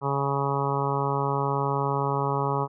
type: harmonic tone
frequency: 139.3 Hz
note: C#3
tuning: 9 cents sharp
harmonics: 1 / 2 / 3 / 4 / 5 / 6 / 7 / 8 / 9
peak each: -28 / -36 / -30 / -35 / -38 / -31 / -31 / -32 / -35 dBFS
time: 0.01-2.68 s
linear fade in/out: 50 ms
effects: none